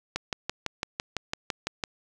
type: click train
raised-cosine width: 0.2 ms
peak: -11 dBFS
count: 11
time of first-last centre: 0.16-1.838 s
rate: 5.96 Hz
effects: none